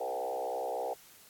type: tone with frequency modulation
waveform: sine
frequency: 627 Hz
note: D#5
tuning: 13 cents sharp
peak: -32 dBFS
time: 0-0.94 s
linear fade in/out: 10 ms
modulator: 63.6 Hz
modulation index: 3.1
effects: white hiss -57 dBFS RMS until 1.29 s + AAC 64 kbps